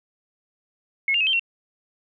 sine tone with pitch steps, 2177 / 2797 / 2572 / 3130 / 2728 Hz, C#7 / F7 / E7 / G7 / F7, -32 / +2 / -43 / -3 / -41 cents, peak -18 dBFS, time 1.08-1.395 s, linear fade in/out 2 ms, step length 63 ms, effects none

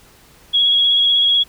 sine tone with vibrato, 3322 Hz, G#7, in tune, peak -11 dBFS, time 0.53-1.44 s, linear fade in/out 20 ms, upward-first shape sine, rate 16 Hz, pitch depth 22 cents each way, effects pink hiss -48 dBFS RMS until 1.48 s

